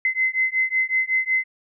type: beating tone pair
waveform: sine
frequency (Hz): 2051 / 2056.4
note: C7 / C7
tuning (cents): -35 / -31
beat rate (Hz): 5.4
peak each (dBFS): -22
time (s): 0.05-1.44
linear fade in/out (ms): 2
effects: none